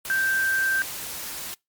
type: tone in noise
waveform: sine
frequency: 1568 Hz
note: G6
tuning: in tune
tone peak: -20 dBFS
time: 0.1-0.82 s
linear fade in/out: 0 ms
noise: white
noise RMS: -34 dBFS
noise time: 0.05-1.54 s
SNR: +11 dB
effects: noise-tail reverb RT60 0.2 s tail -25 dB re dry + MP3 96 kbps